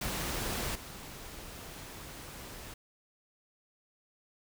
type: noise with level steps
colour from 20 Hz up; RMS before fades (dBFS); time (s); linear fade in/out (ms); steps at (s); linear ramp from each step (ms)
pink; -35 / -46; 0.01-2.74; 5; 0.75; 5
effects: none